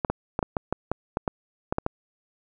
clicks, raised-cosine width 1 ms, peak -10 dBFS, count 12, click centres 0.048 / 0.1 / 0.391 / 0.428 / 0.568 / 0.726 / 0.916 / 1.171 / 1.278 / 1.725 / 1.784 / 1.864 s, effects none

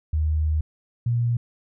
sine tone pair in turn, 77.4 / 118.8 Hz, D#2 / A#2, -9 / +33 cents, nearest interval perfect fifth, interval 742 cents, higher second, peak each -19 dBFS, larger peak neither, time 0.13-0.61 / 1.06-1.37 s, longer first, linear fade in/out 5 ms, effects none

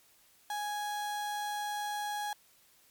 35% pulse tone, 830.6 Hz, G#5, in tune, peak -32 dBFS, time 0.5-2.33 s, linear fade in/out 2 ms, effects white hiss -64 dBFS RMS until 2.9 s + MP3 96 kbps

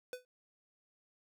square tone with exponential decay, 500 Hz, B4, 21 cents sharp, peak -37 dBFS, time 0.13-0.25 s, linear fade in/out 1 ms, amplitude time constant 26 ms, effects none

